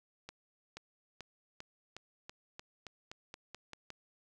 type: accelerating click train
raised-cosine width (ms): 0.2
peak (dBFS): -28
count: 13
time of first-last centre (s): 0.29-3.903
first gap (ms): 480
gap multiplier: 0.91
effects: none